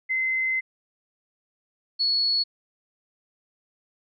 sine tone pair in turn, 2059 / 4382 Hz, C7 / C#8, -28 / -21 cents, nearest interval octave + minor second, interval 1307 cents, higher second, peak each -22 / -20 dBFS, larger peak second, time 0.09-0.61 / 1.99-2.44 s, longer first, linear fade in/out 20 ms, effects none

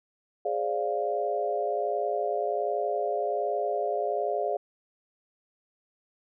sine chord, D half-diminished seventh, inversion second, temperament equal with one note detuned, 415.3 / 526 / 587.3 / 698.5 Hz, Ab4 / C5 / D5 / F5, 0 / +9 / 0 / 0 cents, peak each -31 / -34 / -31 / -30 dBFS, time 0.45-4.57 s, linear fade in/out 5 ms, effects none

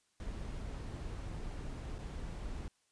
brown noise with dropouts, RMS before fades -42 dBFS, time 0.2-2.68 s, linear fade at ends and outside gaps 1 ms, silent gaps 1.983-1.988 s, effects white hiss -75 dBFS RMS until 2.91 s + resampled to 22050 Hz

